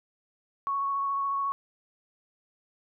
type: tone with vibrato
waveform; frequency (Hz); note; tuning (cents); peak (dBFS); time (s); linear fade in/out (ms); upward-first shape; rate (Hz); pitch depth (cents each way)
sine; 1108.7; C#6; 0; -26; 0.67-1.52; 0; triangle; 14; 15
effects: none